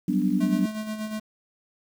sine chord, G major seventh, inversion third, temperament equal, 185 / 196 / 246.9 / 293.7 Hz, F#3 / G3 / B3 / D4, 0 / 0 / 0 / 0 cents, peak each -26 dBFS, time 0.08-0.66 s, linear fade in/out 5 ms
square tone with tremolo, 215.7 Hz, A3, 34 cents flat, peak -28 dBFS, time 0.4-1.2 s, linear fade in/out 10 ms, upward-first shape sine, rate 8.3 Hz, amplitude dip 55%
effects 8-bit

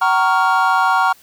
triangle chord, Gb major seventh, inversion none, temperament equal with one note detuned, 758.6 / 932.3 / 1108.7 / 1396.9 Hz, Gb5 / Bb5 / Db6 / F6, +43 / 0 / 0 / 0 cents, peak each -16 dBFS, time 0.01-1.13 s, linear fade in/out 10 ms, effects white hiss -49 dBFS RMS until 1.22 s

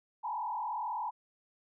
sine tone with frequency modulation, 912 Hz, A#5, 38 cents flat, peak -33 dBFS, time 0.23-1.11 s, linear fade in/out 20 ms, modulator 42.4 Hz, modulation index 2, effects none

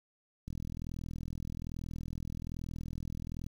click train, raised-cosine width 5 ms, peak -28 dBFS, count 124, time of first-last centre 0.48-3.465 s, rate 41.2 Hz, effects 9-bit

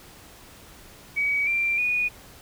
sine tone with pitch steps, 2268 / 2363 / 2462 Hz, C#7 / D7 / D#7, +39 / +10 / -19 cents, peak -21 dBFS, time 1.16-2.09 s, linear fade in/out 20 ms, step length 310 ms, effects pink hiss -48 dBFS RMS until 2.41 s

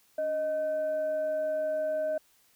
sine tone with frequency modulation, 622.3 Hz, D#5, in tune, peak -27 dBFS, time 0.18-2.18 s, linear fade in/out 5 ms, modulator 906 Hz, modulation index 0.22, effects white hiss -65 dBFS RMS until 2.55 s

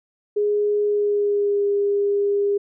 sine tone with pitch glide, 414.8 to 404.6 Hz, G#4 to G#4, -2 to -45 cents, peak -17 dBFS, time 0.36-2.58 s, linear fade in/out 10 ms, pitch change -43 cents, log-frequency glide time 0.85-1.66 s, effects none

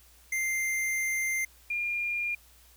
square / sine tone pair in turn, 2093 / 2410 Hz, C7 / D7, 0 / +44 cents, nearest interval major second, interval 244 cents, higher second, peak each -28 dBFS, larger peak neither, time 0.32-1.45 / 1.7-2.35 s, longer first, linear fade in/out 5 ms, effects added 60 Hz sine -59 dBFS peak until 2.76 s + white hiss -59 dBFS RMS until 2.76 s

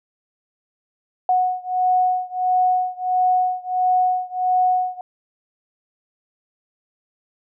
sine beating tone pair, 734 / 735.5 Hz, F#5 / F#5, -14 / -11 cents, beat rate 1.5 Hz, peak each -19 / -20 dBFS, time 1.29-5.01 s, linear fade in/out 2 ms, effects none

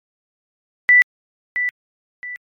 sine tone with echo, 1975.5 Hz, B6, in tune, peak -7 dBFS, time 0.89-1.02 s, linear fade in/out 0 ms, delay 670 ms, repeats 2, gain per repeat -10 dB, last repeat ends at 2.36 s, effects MP3 96 kbps

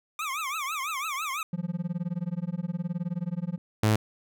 25% pulse tone with vibrato, 1174.7 Hz, D6, in tune, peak -26 dBFS, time 0.19-1.43 s, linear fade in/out 2 ms, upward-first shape triangle, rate 6 Hz, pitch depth 230 cents each way
triangle tone with tremolo, 174.1 Hz, F3, 5 cents flat, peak -23 dBFS, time 1.53-3.58 s, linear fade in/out 2 ms, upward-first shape sine, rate 19 Hz, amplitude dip 100%
sawtooth tone, 108 Hz, A2, 32 cents flat, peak -16 dBFS, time 3.83-3.96 s, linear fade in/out 5 ms
effects none

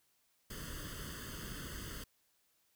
pink noise with comb filter, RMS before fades -45 dBFS, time 0.5-2.04 s, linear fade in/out 5 ms, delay 0.63 ms, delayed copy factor +0.9, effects white hiss -75 dBFS RMS until 2.75 s

